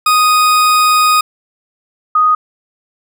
40% pulse / sine tone pair in turn, 1244.5 / 1244.5 Hz, D#6 / D#6, 0 / 0 cents, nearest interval unison, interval 0 cents, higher neither, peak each -7 dBFS, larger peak neither, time 0.06-1.21 / 2.15-2.35 s, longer first, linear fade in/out 5 ms, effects none

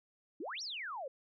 sine exponential two-way sweep, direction up then down, 267.2 to 5920 to 497.8 Hz, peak -39 dBFS, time 0.4-1.08 s, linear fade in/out 5 ms, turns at 0.62 s, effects none

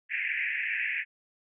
pink band-pass noise, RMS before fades -31 dBFS, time 0.09-1.05 s, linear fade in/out 50 ms, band 1700 to 2600 Hz, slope 96 dB/octave, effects none

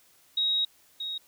sine tone pair in turn, 3794 / 3774 Hz, A#7 / A#7, +30 / +21 cents, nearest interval unison, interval 9 cents, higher first, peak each -23 / -31 dBFS, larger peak first, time 0.37-0.65 / 1-1.18 s, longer first, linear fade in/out 5 ms, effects white hiss -61 dBFS RMS until 1.27 s

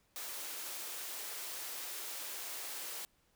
white high-pass noise, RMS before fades -43 dBFS, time 0.16-3.05 s, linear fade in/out 0 ms, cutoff 320 Hz, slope 24 dB/octave, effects pink hiss -73 dBFS RMS until 3.35 s

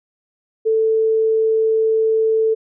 sine tone, 442.6 Hz, A4, 10 cents sharp, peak -13 dBFS, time 0.65-2.55 s, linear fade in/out 20 ms, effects none

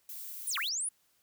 violet noise, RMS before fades -43 dBFS, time 0.09-0.69 s, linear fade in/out 2 ms
sine linear two-way sweep, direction down then up, 10520 to 1045 to 10520 Hz, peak -31 dBFS, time 0.47-0.89 s, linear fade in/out 5 ms, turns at 0.58 s
effects white hiss -71 dBFS RMS until 1.22 s

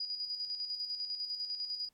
sine tone with tremolo, 4901 Hz, D#8, 27 cents flat, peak -34 dBFS, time 0-1.89 s, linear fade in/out 5 ms, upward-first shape square, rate 10 Hz, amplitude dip 50%, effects pink hiss -75 dBFS RMS until 1.93 s + AAC 64 kbps

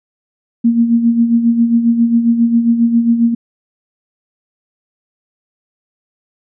sine tone with tremolo, 233.1 Hz, A#3, in tune, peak -6 dBFS, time 0.64-3.35 s, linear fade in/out 10 ms, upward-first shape sine, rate 7.4 Hz, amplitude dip 60%, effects none

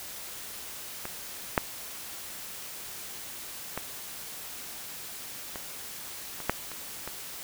clicks, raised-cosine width 0.5 ms, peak -19 / -6 / -16 / -21 / -24 / -8 / -26 / -21 dBFS, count 8, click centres 1.054 / 1.578 / 3.776 / 5.558 / 6.403 / 6.496 / 6.717 / 7.076 s, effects white hiss -41 dBFS RMS until 7.43 s

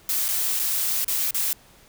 blue noise with dropouts, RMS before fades -24 dBFS, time 0.09-1.53 s, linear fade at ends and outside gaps 1 ms, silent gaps 0.282-0.287 / 0.592-0.597 / 1.045-1.08 / 1.308-1.345 s, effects pink hiss -53 dBFS RMS until 1.88 s

